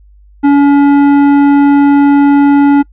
sine tone with tanh clipping, 283.8 Hz, C#4, 41 cents sharp, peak -5 dBFS, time 0.43-2.83 s, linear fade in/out 20 ms, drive 12 dB, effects noise-tail reverb RT60 0.1 s tail -26 dB re dry + added 50 Hz sine -38 dBFS peak until 2.92 s

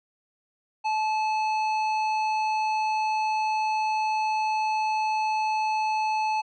triangle tone with hard clipping, 866 Hz, A5, 28 cents flat, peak -25 dBFS, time 0.84-6.42 s, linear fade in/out 20 ms, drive 16 dB, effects low-pass 5000 Hz 12 dB/octave

